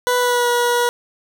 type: tone with pitch glide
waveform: 20% pulse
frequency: 493.9 to 482.3 Hz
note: B4 to B4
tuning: 0 to -41 cents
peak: -10 dBFS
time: 0.07-0.89 s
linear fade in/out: 0 ms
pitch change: -41 cents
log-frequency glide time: 0.18-0.48 s
effects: none